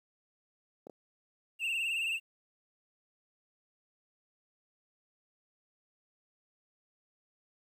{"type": "clicks", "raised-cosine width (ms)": 2, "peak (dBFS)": -28, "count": 2, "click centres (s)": [0.869, 0.897]}
{"type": "tone with vibrato", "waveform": "triangle", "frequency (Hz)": 2702, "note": "E7", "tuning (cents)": 42, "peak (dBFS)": -29, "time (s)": [1.59, 2.2], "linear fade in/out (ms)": 50, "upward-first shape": "triangle", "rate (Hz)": 19, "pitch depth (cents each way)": 89}
{"effects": ["high-pass 400 Hz 12 dB/octave", "11-bit"]}